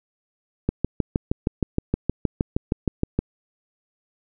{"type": "click train", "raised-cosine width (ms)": 3, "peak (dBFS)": -7, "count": 17, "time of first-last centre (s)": [0.69, 3.19], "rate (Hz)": 6.4, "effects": []}